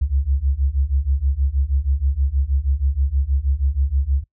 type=beating tone pair; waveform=sine; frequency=65.41 / 71.71 Hz; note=C2 / D2; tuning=0 / -41 cents; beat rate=6.3 Hz; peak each=-20 / -19 dBFS; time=0.01-4.24 s; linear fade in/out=10 ms; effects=noise-tail reverb RT60 0.1 s tail -23 dB re dry